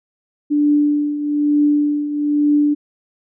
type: tone with tremolo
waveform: sine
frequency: 293.9 Hz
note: D4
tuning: 1 cent sharp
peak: -10 dBFS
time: 0.5-2.75 s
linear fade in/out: 20 ms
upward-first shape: triangle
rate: 1.1 Hz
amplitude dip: 70%
effects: none